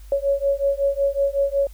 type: beating tone pair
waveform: sine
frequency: 554.4 / 559.8 Hz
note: C#5 / C#5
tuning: 0 / +17 cents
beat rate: 5.4 Hz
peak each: -21 dBFS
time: 0.12-1.67 s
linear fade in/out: 2 ms
effects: added 50 Hz sine -38 dBFS peak until 1.73 s + white hiss -55 dBFS RMS until 1.73 s